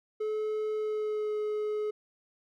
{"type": "tone with pitch glide", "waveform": "triangle", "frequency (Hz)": [430, 423.8], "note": ["A4", "G#4"], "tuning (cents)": [-40, 35], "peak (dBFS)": -27, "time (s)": [0.2, 1.91], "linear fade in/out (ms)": 10, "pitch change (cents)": -25, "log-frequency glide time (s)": [0.75, 1.35], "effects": []}